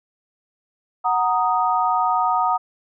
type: chord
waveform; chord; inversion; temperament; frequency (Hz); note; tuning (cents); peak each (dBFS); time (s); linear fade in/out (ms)
sine; D# minor; first; equal; 740 / 932.3 / 1244.5; F#5 / A#5 / D#6; 0 / 0 / 0; -21; 1.04-2.58; 20
effects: none